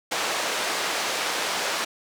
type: band-pass noise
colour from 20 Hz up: pink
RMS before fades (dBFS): -27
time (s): 0.11-1.85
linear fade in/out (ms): 10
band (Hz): 550 to 7100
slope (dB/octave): 12
effects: none